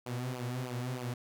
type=tone with flanger; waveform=sawtooth; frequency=124.8 Hz; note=B2; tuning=19 cents sharp; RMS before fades=-37 dBFS; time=0.06-1.14 s; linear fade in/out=5 ms; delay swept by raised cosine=0.52 to 6.12 ms; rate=3.2 Hz; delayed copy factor=-0.8; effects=none